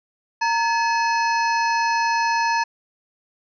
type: harmonic tone with a mistuned harmonic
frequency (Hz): 856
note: A5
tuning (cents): -48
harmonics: 1 / 2 / 3 / 5 / 6 / 7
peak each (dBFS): -19 / -25 / -29 / -33 / -35 / -36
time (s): 0.41-2.64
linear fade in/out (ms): 10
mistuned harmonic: 1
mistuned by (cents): +130
effects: none